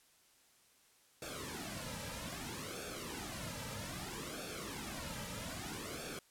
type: noise with flanger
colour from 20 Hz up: pink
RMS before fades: -44 dBFS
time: 1.22-6.19 s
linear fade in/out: 2 ms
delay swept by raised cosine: 1 to 2.8 ms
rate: 0.62 Hz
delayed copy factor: -0.8
effects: white hiss -68 dBFS RMS until 6.3 s + low-pass 12000 Hz 12 dB/octave

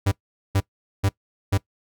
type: tone bursts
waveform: 45% pulse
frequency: 98 Hz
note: G2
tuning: in tune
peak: -17 dBFS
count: 4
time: 0.06-1.578 s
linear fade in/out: 10 ms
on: 57 ms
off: 430 ms
effects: noise-tail reverb RT60 0.1 s tail -20 dB re dry

